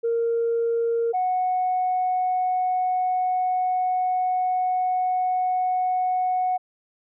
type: tone pair in turn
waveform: sine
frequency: 463.8 / 736.2 Hz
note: A#4 / F#5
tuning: -9 / -9 cents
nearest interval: minor sixth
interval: 800 cents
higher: second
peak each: -19 dBFS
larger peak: neither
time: 0.03-1.13 / 1.13-6.58 s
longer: second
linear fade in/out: 20 ms
effects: tanh soft clip ceiling -16 dBFS